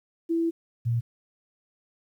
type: tone pair in turn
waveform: sine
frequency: 332.1 / 117.42 Hz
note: E4 / A#2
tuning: +13 / +13 cents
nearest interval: octave + tritone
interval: 1800 cents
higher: first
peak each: -22 dBFS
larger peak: neither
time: 0.29-0.51 / 0.85-1.01 s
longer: first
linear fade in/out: 20 ms
effects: 10-bit